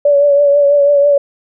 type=tone with vibrato; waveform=sine; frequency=572 Hz; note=D5; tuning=46 cents flat; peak=-6 dBFS; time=0.05-1.18 s; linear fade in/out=5 ms; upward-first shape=triangle; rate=6.1 Hz; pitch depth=37 cents each way; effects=none